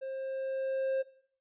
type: tone with level ramp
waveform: triangle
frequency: 532 Hz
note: C5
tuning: 29 cents sharp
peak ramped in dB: -34 to -25 dBFS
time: 0.01-1.03 s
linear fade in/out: 20 ms
effects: noise-tail reverb RT60 0.6 s tail -19 dB re dry + resampled to 8000 Hz